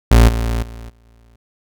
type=tone with level steps; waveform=35% pulse; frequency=57.3 Hz; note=A#1; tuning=29 cents flat; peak=-4 / -15 / -29 / -47 / -45 dBFS; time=0.11-1.36 s; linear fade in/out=5 ms; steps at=0.28 / 0.62 / 0.89 / 1.05 s; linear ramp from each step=10 ms; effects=none